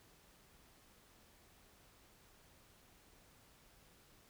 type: silence
effects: pink hiss -66 dBFS RMS until 4.29 s